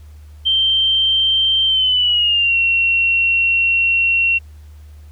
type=tone with pitch glide; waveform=sine; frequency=3136 to 2730 Hz; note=G7 to F7; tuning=0 to -40 cents; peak=-12 dBFS; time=0.45-4.39 s; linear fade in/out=20 ms; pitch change=-240 cents; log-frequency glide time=1.66-2.56 s; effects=added 75 Hz sine -36 dBFS peak until 5.11 s + pink hiss -55 dBFS RMS until 5.11 s